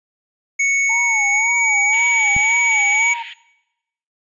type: tone with pitch glide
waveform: square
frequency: 2217 to 2256 Hz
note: C#7 to C#7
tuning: 0 to +30 cents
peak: -15 dBFS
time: 0.59-3.14 s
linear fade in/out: 10 ms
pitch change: +30 cents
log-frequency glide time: 1.28-1.63 s
type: tone with vibrato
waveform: sine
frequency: 880 Hz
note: A5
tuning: in tune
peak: -24 dBFS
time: 0.89-3.23 s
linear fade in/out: 10 ms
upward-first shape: sine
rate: 1.9 Hz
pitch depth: 140 cents each way
type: band-pass noise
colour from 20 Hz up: white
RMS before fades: -34 dBFS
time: 1.92-3.34 s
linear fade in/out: 10 ms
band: 1800 to 3200 Hz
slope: 48 dB/octave
type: click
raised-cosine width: 5 ms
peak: -14 dBFS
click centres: 2.365 s
effects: noise-tail reverb RT60 0.9 s tail -20 dB re dry + resampled to 22050 Hz